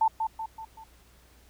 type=tone with echo; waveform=sine; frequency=888 Hz; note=A5; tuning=16 cents sharp; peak=-19 dBFS; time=0.01-0.08 s; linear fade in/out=5 ms; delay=190 ms; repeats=4; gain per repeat=-6 dB; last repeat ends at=0.84 s; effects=added 60 Hz sine -58 dBFS peak until 1.49 s + pink hiss -60 dBFS RMS until 1.49 s